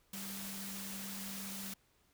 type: tone in noise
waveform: sine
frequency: 196 Hz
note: G3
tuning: in tune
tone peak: -46 dBFS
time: 0.13-1.74 s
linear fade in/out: 5 ms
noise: white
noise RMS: -45 dBFS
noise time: 0.13-1.74 s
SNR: -4 dB
effects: pink hiss -72 dBFS RMS until 2.13 s